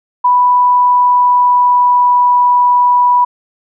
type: tone with pitch glide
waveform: sine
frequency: 987.8 to 981.5 Hz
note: B5 to B5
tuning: 0 to -11 cents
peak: -6 dBFS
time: 0.24-3.25 s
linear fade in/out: 10 ms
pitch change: -11 cents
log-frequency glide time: 0.59-2.35 s
effects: none